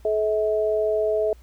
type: tone pair together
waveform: sine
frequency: 429.2 / 643.7 Hz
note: A4 / E5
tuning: -43 / -41 cents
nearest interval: perfect fifth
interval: 702 cents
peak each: -22 dBFS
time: 0.05-1.33 s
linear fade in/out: 2 ms
effects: added 60 Hz sine -46 dBFS peak until 1.42 s + pink hiss -59 dBFS RMS until 1.42 s